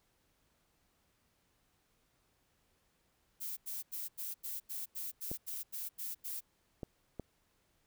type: noise bursts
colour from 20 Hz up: violet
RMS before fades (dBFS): -41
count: 12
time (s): 3.4-6.408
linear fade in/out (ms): 20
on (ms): 170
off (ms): 88
type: clicks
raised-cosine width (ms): 2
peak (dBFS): -27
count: 3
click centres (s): 5.315 / 6.832 / 7.197
effects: pink hiss -75 dBFS RMS until 7.86 s